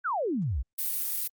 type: exponential sweep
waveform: sine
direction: down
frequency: 1601 to 51 Hz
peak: -26 dBFS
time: 0.04-0.63 s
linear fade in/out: 20 ms
type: noise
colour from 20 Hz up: violet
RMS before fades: -30 dBFS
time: 0.78-1.28 s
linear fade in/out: 10 ms
effects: Opus 48 kbps

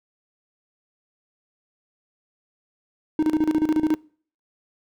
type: tone with tremolo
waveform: triangle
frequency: 310.4 Hz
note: D#4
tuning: 4 cents flat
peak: -14 dBFS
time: 3.19-3.95 s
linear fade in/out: 2 ms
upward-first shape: square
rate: 14 Hz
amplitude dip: 80%
effects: noise-tail reverb RT60 0.5 s tail -25 dB re dry

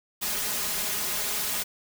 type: noise with comb filter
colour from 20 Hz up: white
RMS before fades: -29 dBFS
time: 0.21-1.64 s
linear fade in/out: 20 ms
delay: 4.8 ms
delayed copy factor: +0.8
effects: none

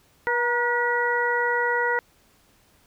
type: harmonic tone with a mistuned harmonic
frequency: 483 Hz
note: B4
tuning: 39 cents flat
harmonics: 1 / 2 / 3 / 4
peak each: -26 / -26 / -26 / -26 dBFS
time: 0.27-1.99 s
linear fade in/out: 0 ms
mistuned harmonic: 2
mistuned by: -37 cents
effects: pink hiss -60 dBFS RMS until 2.86 s

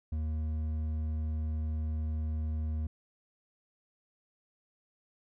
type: tone with hard clipping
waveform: triangle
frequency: 77.78 Hz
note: D#2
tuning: in tune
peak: -32 dBFS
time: 0.12-2.87 s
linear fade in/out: 5 ms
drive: 9 dB
effects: none

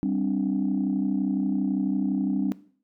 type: chord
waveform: sine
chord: G suspended fourth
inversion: none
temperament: equal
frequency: 196 / 261.6 / 293.7 Hz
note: G3 / C4 / D4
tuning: 0 / 0 / 0 cents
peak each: -26 dBFS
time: 0.03-2.52 s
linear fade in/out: 0 ms
effects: noise-tail reverb RT60 0.5 s tail -19 dB re dry + tanh soft clip ceiling -16 dBFS

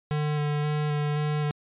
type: tone with vibrato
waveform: square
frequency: 149 Hz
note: D3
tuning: 25 cents sharp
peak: -25 dBFS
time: 0.11-1.51 s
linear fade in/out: 0 ms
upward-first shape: square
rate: 1.9 Hz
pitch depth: 12 cents each way
effects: resampled to 8000 Hz

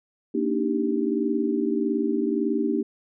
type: chord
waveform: sine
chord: Eb major seventh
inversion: second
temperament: equal with one note detuned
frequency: 233.1 / 289.5 / 311.1 / 392 Hz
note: Bb3 / D4 / Eb4 / G4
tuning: 0 / -25 / 0 / 0 cents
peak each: -27 dBFS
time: 0.34-2.83 s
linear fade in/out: 10 ms
effects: none

